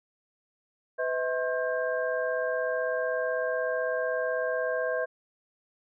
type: tone cluster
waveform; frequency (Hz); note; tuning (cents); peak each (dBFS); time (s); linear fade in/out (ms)
sine; 504 / 640 / 1069 / 1593; B4 / D#5 / C6 / G6; +35 / +49 / +37 / +27; -30 / -30 / -39 / -33; 0.98-5.06; 20
effects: none